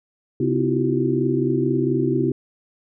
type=tone cluster; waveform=sine; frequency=134.4 / 252.2 / 320.2 / 344.6 / 382.7 Hz; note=C3 / B3 / D#4 / F4 / G4; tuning=+47 / +36 / +50 / -23 / -42 cents; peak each=-24 dBFS; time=0.4-2.32 s; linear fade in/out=5 ms; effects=none